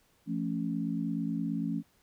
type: chord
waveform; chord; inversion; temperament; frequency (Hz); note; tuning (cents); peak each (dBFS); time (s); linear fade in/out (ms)
sine; F augmented; none; equal with one note detuned; 170.72 / 220 / 277.2; F3 / A3 / C#4; -39 / 0 / 0; -34; 0.26-1.83; 50
effects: pink hiss -68 dBFS RMS until 2.02 s